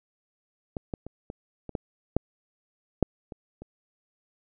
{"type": "clicks", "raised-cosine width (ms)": 2, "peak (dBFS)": [-18, -18, -25, -23, -24, -15, -8, -6, -25, -28], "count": 10, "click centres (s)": [0.768, 0.938, 1.066, 1.301, 1.693, 1.752, 2.166, 3.027, 3.322, 3.62], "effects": []}